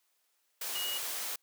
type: tone in noise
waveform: sine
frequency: 2894 Hz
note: F#7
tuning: 39 cents flat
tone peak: -35 dBFS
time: 0.75-0.98 s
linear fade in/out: 5 ms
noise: white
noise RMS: -37 dBFS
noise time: 0.61-1.36 s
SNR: -1 dB
effects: white hiss -75 dBFS RMS until 1.42 s + high-pass 400 Hz 12 dB/octave